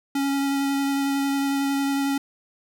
square tone with vibrato, 277.2 Hz, C#4, in tune, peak -22 dBFS, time 0.15-2.18 s, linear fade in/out 5 ms, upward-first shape sine, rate 11 Hz, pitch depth 11 cents each way, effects none

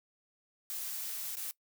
blue noise with dropouts, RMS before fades -39 dBFS, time 0.7-1.51 s, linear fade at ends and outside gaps 0 ms, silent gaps 1.354-1.369 s, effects noise-tail reverb RT60 0.1 s tail -21 dB re dry

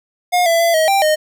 square tone with pitch steps, 715 / 669 / 675 / 634 / 787 / 616 Hz, F5 / E5 / E5 / D#5 / G5 / D#5, +41 / +25 / +41 / +32 / +7 / -17 cents, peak -12 dBFS, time 0.32-1.16 s, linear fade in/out 20 ms, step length 140 ms, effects none

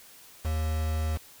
triangle tone with quantisation, 78.3 Hz, D#2, 11 cents sharp, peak -24 dBFS, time 0.44-1.18 s, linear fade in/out 20 ms, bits 6, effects white hiss -52 dBFS RMS until 1.4 s

